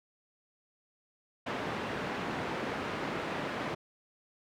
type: band-pass noise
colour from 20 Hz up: pink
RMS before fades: -36 dBFS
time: 1.46-3.75 s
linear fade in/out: 10 ms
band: 180 to 2200 Hz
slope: 12 dB/octave
effects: none